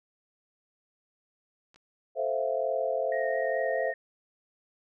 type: clicks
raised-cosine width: 0.2 ms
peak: -39 dBFS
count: 2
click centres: 1.744 / 1.76 s
type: chord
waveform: sine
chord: F major seventh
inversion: first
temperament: equal with one note detuned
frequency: 440 / 523.3 / 656.2 / 698.5 Hz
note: A4 / C5 / E5 / F5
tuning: 0 / 0 / -8 / 0 cents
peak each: -35 / -30 / -30 / -35 dBFS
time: 2.15-3.94 s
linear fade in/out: 50 ms
type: tone with vibrato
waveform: sine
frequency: 1864.7 Hz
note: A#6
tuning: in tune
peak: -35 dBFS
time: 3.12-3.94 s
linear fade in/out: 2 ms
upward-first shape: sine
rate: 4.7 Hz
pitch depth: 14 cents each way
effects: none